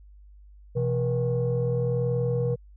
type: tone cluster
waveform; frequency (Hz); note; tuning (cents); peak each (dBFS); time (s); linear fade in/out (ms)
sine; 126.5 / 167.5 / 479; B2 / E3 / A#4; +42 / +28 / +47; -24 / -32 / -25; 0.75-2.56; 20
effects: tanh soft clip ceiling -17 dBFS + added 50 Hz sine -47 dBFS peak until 2.76 s